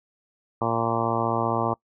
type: harmonic tone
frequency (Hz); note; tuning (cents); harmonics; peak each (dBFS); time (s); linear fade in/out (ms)
115.2; A#2; -20; 1 / 2 / 3 / 4 / 5 / 6 / 7 / 8 / 9 / 10; -31 / -31 / -31 / -31 / -31 / -31 / -31 / -31 / -31 / -31; 0.61-1.74; 5
effects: noise-tail reverb RT60 0.1 s tail -24 dB re dry